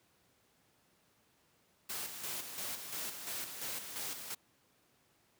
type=noise with tremolo; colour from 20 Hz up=white; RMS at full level=-40 dBFS; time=1.89-4.35 s; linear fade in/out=10 ms; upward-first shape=square; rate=2.9 Hz; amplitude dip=50%; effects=pink hiss -71 dBFS RMS until 5.39 s + high-pass 100 Hz 12 dB/octave